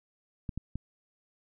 clicks, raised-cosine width 5 ms, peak -22 dBFS, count 3, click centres 0.492 / 0.576 / 0.756 s, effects none

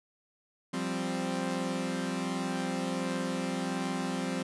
sawtooth chord, F suspended second, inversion none, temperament equal, 174.61 / 196 / 261.6 Hz, F3 / G3 / C4, 0 / 0 / 0 cents, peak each -32 / -32 / -30 dBFS, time 0.73-4.43 s, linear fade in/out 10 ms, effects resampled to 24000 Hz

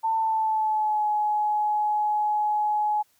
sine tone with pitch glide, 893 to 843.4 Hz, A5 to G#5, +25 to +26 cents, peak -21 dBFS, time 0.03-3.03 s, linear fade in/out 20 ms, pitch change -99 cents, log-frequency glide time 0.16-1.07 s, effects white hiss -65 dBFS RMS until 3.19 s

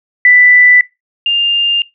sine tone pair in turn, 1983 / 2804 Hz, B6 / F7, +7 / +6 cents, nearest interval tritone, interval 599 cents, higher second, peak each -3 / -9 dBFS, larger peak first, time 0.25-0.81 / 1.26-1.82 s, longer neither, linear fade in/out 2 ms, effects noise-tail reverb RT60 0.2 s tail -20 dB re dry

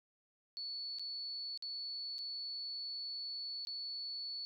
sine tone with dropouts, 4435 Hz, C#8, in tune, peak -40 dBFS, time 0.57-4.45 s, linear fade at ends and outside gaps 0 ms, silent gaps 0.986-0.995 / 1.575-1.624 / 2.183-2.189 / 3.65-3.671 s, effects none

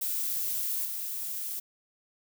violet noise with level steps, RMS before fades -31 / -35 dBFS, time 0.01-1.6 s, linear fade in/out 10 ms, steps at 0.85 s, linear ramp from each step 5 ms, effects none

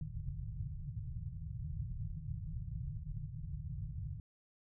white low-pass noise, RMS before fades -42 dBFS, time 0.01-4.2 s, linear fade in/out 2 ms, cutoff 160 Hz, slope 96 dB/octave, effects none

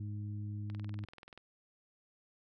harmonic tone, 103.83 Hz, G#2, in tune, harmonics 1 / 2 / 3, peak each -38 / -48 / -52 dBFS, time 0-1.05 s, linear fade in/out 5 ms
click train, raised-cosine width 0.3 ms, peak -35 dBFS, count 15, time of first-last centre 0.7-1.376 s, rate 20.7 Hz
effects none

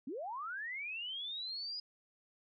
sine linear sweep, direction up, 229.2 to 4978 Hz, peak -39 dBFS, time 0.07-1.8 s, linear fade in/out 5 ms, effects none

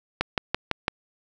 click train, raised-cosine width 0.3 ms, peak -6 dBFS, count 5, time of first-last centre 0.21-0.881 s, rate 5.96 Hz, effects none

